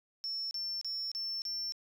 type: tone bursts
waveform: sine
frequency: 5400 Hz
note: E8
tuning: 41 cents sharp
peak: -33 dBFS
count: 5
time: 0.24-1.722 s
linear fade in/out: 0 ms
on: 270 ms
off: 33 ms
effects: tanh soft clip ceiling -31 dBFS + 12-bit